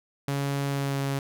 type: tone with pitch glide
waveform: sawtooth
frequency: 140 to 137.99 Hz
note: C#3 to C#3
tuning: +18 to -8 cents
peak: -22 dBFS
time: 0.28-1.19 s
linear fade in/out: 2 ms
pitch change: -26 cents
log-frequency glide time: 0.67-1.04 s
effects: none